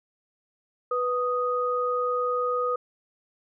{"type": "tone pair together", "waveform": "sine", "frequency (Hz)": [493.9, 1244.5], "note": ["B4", "D#6"], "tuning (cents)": [0, 0], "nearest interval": "octave + major third", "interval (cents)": 1600, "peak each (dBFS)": -26, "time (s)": [0.91, 2.76], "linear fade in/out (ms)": 5, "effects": []}